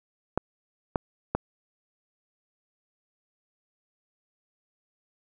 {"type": "clicks", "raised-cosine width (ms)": 1, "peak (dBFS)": -10, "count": 3, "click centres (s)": [0.376, 0.958, 1.35], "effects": []}